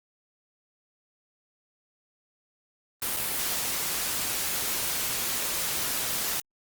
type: noise with dropouts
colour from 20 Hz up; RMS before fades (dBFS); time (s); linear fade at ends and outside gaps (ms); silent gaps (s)
white; -29; 3.02-6.4; 2; 3.165-3.169
effects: Opus 32 kbps